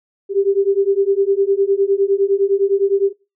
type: beating tone pair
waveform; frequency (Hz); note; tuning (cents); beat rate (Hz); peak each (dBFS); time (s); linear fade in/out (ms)
sine; 390 / 399.8; G4 / G4; -9 / +34; 9.8; -16; 0.29-3.13; 50
effects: noise-tail reverb RT60 0.3 s tail -23 dB re dry